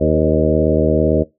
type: harmonic tone with a mistuned harmonic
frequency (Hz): 77.8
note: D#2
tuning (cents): 0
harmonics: 1 / 2 / 3 / 4 / 5 / 6 / 7 / 8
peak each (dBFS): -20 / -20 / -20 / -20 / -20 / -20 / -20 / -20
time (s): 0-1.24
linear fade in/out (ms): 20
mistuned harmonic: 6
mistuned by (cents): +33
effects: noise-tail reverb RT60 0.2 s tail -20 dB re dry